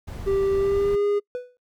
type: noise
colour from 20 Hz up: brown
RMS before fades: -34 dBFS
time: 0.07-0.96 s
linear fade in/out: 10 ms
type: tone with pitch glide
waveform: triangle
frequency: 392 to 409.4 Hz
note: G4 to G#4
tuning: 0 to -25 cents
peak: -17 dBFS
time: 0.26-1.2 s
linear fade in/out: 20 ms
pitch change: +75 cents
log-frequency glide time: 0.57-1.04 s
type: tone with exponential decay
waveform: triangle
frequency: 495.1 Hz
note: B4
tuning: 4 cents sharp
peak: -22 dBFS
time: 1.35-1.57 s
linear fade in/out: 0 ms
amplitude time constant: 47 ms
effects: noise-tail reverb RT60 0.1 s tail -26 dB re dry